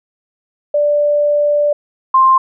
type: tone pair in turn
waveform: sine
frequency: 587.3 / 1052.2 Hz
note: D5 / C6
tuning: 0 / +9 cents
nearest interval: minor seventh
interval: 1009 cents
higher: second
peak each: -10 / -6 dBFS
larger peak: second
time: 0.74-1.73 / 2.14-2.38 s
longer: first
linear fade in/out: 5 ms
effects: none